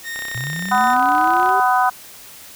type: tone with pitch glide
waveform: 40% pulse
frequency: 1846 to 1817.4 Hz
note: A#6 to A#6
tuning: -17 to -44 cents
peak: -25 dBFS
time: 0.03-0.97 s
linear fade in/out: 50 ms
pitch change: -27 cents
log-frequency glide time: 0.39-0.79 s
type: click train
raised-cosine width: 0.3 ms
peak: -16 dBFS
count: 44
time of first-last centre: 0.16-1.491 s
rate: 32.3 Hz
type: linear sweep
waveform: sine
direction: up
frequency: 116.54 to 396.5 Hz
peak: -25 dBFS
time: 0.35-1.6 s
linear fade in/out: 0 ms
type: harmonic tone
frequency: 250 Hz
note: B3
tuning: 21 cents sharp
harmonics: 3 / 4 / 5 / 6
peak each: -16 / -18 / -20 / -22 dBFS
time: 0.71-1.9 s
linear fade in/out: 10 ms
effects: white hiss -40 dBFS RMS until 2.55 s